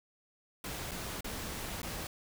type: noise with dropouts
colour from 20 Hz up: pink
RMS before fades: -40 dBFS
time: 0.64-2.07 s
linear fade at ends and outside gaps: 2 ms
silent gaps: 0.911-0.916 / 1.208-1.244 / 1.818-1.83 s
effects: none